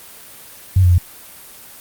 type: tone with pitch steps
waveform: sine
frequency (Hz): 93.7 / 89.1 / 87.9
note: F#2 / F2 / F2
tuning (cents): +22 / +35 / +12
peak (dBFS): -8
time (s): 0.76-0.982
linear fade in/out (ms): 5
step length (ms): 74
effects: white hiss -39 dBFS RMS until 1.8 s + Opus 32 kbps